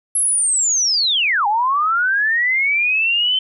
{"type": "linear two-way sweep", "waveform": "sine", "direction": "down then up", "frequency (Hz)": [11175, 798, 3088], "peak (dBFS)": -14, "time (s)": [0.15, 3.39], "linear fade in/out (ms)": 5, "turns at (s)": 1.47, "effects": []}